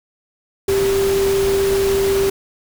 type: tone in noise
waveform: sine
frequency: 392 Hz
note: G4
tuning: in tune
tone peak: -14 dBFS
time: 0.68-2.3 s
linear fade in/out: 5 ms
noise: pink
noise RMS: -25 dBFS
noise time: 0.68-2.3 s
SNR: +8 dB
effects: none